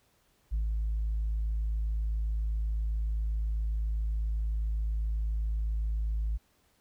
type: tone with ADSR envelope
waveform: sine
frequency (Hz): 53.8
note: A1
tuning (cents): -38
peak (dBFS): -24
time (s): 0.51-6.38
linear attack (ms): 27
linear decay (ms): 120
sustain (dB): -2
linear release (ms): 22
effects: tanh soft clip ceiling -25 dBFS + pink hiss -69 dBFS RMS until 6.8 s